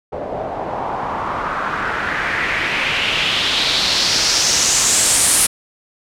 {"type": "noise with low-pass filter sweep", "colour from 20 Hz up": "white", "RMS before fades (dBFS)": -18, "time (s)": [0.12, 5.47], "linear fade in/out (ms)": 10, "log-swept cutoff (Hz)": [580, 10000], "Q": 2.9, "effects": []}